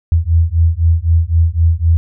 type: beating tone pair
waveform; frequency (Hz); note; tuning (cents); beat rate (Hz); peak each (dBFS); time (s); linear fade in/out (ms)
sine; 81 / 84.9; E2 / F2; -30 / -48; 3.9; -12; 0.12-1.97; 0
effects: none